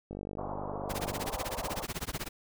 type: click train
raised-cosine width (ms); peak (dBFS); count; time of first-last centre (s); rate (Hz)
2; -26; 59; 0.11-1.282; 49.5
type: band-pass noise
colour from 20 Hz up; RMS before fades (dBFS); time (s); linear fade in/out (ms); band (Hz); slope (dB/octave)
pink; -40; 0.38-1.83; 5; 460 to 1100; 48
type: noise with tremolo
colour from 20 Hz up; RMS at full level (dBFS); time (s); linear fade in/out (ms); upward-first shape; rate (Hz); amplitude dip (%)
pink; -34; 0.89-2.29; 20; sine; 16; 100
effects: none